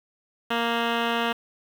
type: tone with low-pass filter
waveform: 10% pulse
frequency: 233.1 Hz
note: A#3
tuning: in tune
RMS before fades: -25 dBFS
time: 0.5-1.33 s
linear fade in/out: 10 ms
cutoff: 2600 Hz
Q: 4.9
effects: 7-bit